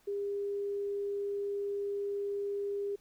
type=tone; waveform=sine; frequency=403.1 Hz; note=G4; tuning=48 cents sharp; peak=-32 dBFS; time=0.07-2.96 s; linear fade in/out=10 ms; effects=pink hiss -67 dBFS RMS until 3 s